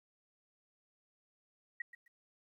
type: tone with echo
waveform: sine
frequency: 1909 Hz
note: A#6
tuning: 41 cents sharp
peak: -36 dBFS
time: 1.8-1.82 s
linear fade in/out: 5 ms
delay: 130 ms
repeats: 2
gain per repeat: -13 dB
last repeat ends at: 2.08 s
effects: 13-bit